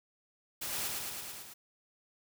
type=noise with echo; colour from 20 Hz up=white; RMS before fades=-38 dBFS; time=0.61-0.88 s; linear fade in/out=10 ms; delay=110 ms; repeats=6; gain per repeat=-2 dB; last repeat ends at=1.54 s; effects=none